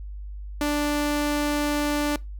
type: tone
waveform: sawtooth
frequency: 293.7 Hz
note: D4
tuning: in tune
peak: -18 dBFS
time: 0.61-2.16 s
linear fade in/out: 2 ms
effects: noise-tail reverb RT60 0.2 s tail -21 dB re dry + added 50 Hz sine -33 dBFS peak until 2.39 s